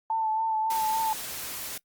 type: tone with vibrato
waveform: sine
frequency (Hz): 883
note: A5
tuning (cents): +6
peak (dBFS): -24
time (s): 0.1-1.13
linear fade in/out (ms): 2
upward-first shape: sine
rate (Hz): 3.6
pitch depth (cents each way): 27
type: noise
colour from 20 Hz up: white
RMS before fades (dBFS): -36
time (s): 0.7-1.78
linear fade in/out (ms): 5
effects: noise-tail reverb RT60 0.1 s tail -24 dB re dry + Opus 32 kbps